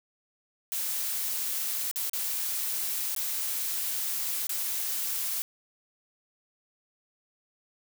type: noise with dropouts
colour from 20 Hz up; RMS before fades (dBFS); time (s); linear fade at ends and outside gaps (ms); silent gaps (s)
blue; -31; 0.72-5.42; 0; 1.913-1.959 / 2.096-2.133 / 3.149-3.163 / 4.469-4.493
effects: none